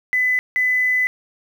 sine tone pair in turn, 2006 / 2006 Hz, B6 / B6, +26 / +26 cents, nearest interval unison, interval 0 cents, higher neither, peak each -15 dBFS, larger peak neither, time 0.13-0.39 / 0.56-1.07 s, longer second, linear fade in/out 0 ms, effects 7-bit

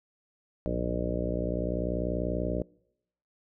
harmonic tone with a mistuned harmonic, 60.3 Hz, B1, 41 cents flat, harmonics 1 / 2 / 3 / 4 / 5 / 6 / 7 / 8 / 9 / 10, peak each -34 / -39 / -34 / -40 / -36 / -40 / -39 / -39 / -37 / -36 dBFS, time 0.66-2.62 s, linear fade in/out 0 ms, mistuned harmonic 2, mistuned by -84 cents, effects noise-tail reverb RT60 0.8 s tail -26 dB re dry

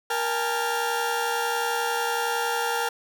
35% pulse tone cluster, 470.2 / 808 / 879 / 1393 Hz, A#4 / G#5 / A5 / F6, +15 / -48 / -2 / -5 cents, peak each -28 dBFS, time 0.1-2.89 s, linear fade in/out 5 ms, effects none

